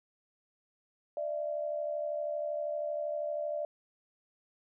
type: tone pair together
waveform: sine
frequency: 594 / 666.7 Hz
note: D5 / E5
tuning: +20 / +19 cents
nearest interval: major second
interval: 199 cents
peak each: -33 / -38 dBFS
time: 1.17-3.65 s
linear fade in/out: 2 ms
effects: none